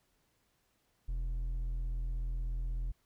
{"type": "tone with hard clipping", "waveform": "sine", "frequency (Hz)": 41.78, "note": "E1", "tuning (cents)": 24, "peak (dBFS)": -34, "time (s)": [1.08, 2.92], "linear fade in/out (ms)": 10, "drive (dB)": 4, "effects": ["pink hiss -75 dBFS RMS until 3.05 s"]}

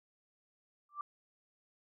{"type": "tone with exponential growth", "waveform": "sine", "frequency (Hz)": 1174.7, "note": "D6", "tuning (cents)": 0, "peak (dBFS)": -33, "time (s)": [0.89, 1.01], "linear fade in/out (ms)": 2, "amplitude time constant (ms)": 25, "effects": []}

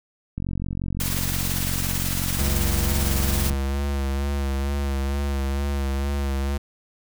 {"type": "click train", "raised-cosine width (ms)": 5, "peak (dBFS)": -16, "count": 145, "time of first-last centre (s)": [0.38, 3.531], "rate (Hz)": 45.7}
{"type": "noise with tremolo", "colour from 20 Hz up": "white", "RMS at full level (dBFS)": -27, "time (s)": [1, 3.5], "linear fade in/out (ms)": 2, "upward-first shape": "sine", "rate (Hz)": 18, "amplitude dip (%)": 35}
{"type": "tone with vibrato", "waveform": "square", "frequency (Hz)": 69.3, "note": "C#2", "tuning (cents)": 0, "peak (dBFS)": -23, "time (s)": [2.38, 6.58], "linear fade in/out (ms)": 10, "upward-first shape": "sine", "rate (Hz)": 2.2, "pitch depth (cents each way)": 35}
{"effects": []}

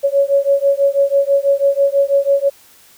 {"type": "beating tone pair", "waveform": "sine", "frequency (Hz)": [554.4, 560.5], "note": ["C#5", "C#5"], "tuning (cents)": [0, 19], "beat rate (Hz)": 6.1, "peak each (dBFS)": -14, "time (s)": [0.03, 2.5], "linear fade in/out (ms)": 20, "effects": ["white hiss -47 dBFS RMS until 2.97 s"]}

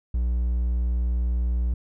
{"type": "tone", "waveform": "triangle", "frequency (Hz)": 60, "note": "B1", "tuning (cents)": -49, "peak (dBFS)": -19, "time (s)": [0.14, 1.74], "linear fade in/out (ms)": 5, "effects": []}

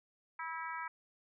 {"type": "harmonic tone", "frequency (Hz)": 325.2, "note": "E4", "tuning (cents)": -23, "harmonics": [3, 4, 5, 6, 7], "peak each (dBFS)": [-42, -44, -46, -48, -49], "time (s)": [0.39, 0.88], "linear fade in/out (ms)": 5, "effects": []}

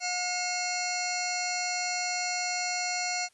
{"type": "harmonic tone with a mistuned harmonic", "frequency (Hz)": 720, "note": "F#5", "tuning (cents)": -47, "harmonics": [1, 2, 3, 4, 6, 7, 8, 9, 10], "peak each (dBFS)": [-34, -41, -35, -40, -35, -43, -36, -45, -40], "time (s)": [0, 3.29], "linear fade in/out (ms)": 50, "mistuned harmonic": 4, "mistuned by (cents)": -110, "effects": ["white hiss -66 dBFS RMS until 3.33 s", "resampled to 24000 Hz"]}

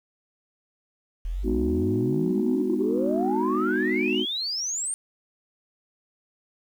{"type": "exponential sweep", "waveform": "sine", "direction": "up", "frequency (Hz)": [38.9, 9060], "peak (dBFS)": -26, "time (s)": [1.25, 4.94], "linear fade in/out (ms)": 0}
{"type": "chord", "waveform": "sine", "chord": "G# minor seventh", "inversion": "none", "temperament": "equal with one note detuned", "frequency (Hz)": [207.7, 251.1, 311.1, 370], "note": ["G#3", "B3", "D#4", "F#4"], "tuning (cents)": [0, 29, 0, 0], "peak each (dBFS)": [-30, -27, -27, -26], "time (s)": [1.43, 4.26], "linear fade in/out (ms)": 50}
{"effects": ["tanh soft clip ceiling -13 dBFS", "9-bit"]}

